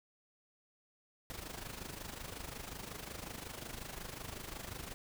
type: noise with amplitude modulation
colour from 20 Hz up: pink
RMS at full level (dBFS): -43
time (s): 1.3-4.94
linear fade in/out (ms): 0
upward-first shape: sine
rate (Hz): 25.5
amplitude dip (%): 70
effects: none